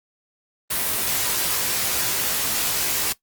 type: noise with comb filter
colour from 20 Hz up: white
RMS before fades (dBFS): -23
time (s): 0.7-3.13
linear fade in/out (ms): 10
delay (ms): 18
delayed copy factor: +0.75
effects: noise-tail reverb RT60 0.1 s tail -17 dB re dry + Opus 32 kbps